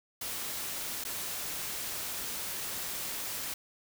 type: noise with dropouts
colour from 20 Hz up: white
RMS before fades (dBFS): -37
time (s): 0.21-3.54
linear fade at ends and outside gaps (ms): 5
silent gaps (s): 1.04-1.049
effects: none